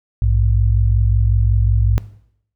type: tone pair together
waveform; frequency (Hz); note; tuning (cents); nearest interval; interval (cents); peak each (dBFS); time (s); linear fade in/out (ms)
sine; 58.4 / 103.83; A#1 / G#2; +4 / 0; minor seventh; 996; -14 / -16; 0.22-1.98; 0
effects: noise-tail reverb RT60 0.7 s tail -18 dB re dry